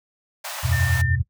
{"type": "high-pass noise", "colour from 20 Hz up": "pink", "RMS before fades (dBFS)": -32, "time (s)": [0.44, 1.02], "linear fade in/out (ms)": 10, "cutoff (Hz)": 570, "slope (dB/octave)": 96}
{"type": "chord", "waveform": "sine", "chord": "E suspended second", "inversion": "none", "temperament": "equal with one note detuned", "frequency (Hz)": [82.41, 92.5, 125.56], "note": ["E2", "F#2", "B2"], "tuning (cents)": [0, 0, 29], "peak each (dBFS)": -23, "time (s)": [0.63, 1.23], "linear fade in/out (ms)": 20}
{"type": "tone", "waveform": "sine", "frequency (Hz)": 1800, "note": "A6", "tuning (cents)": 39, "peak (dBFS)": -26, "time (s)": [0.72, 1.16], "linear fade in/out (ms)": 10}
{"effects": ["noise-tail reverb RT60 0.1 s tail -18 dB re dry"]}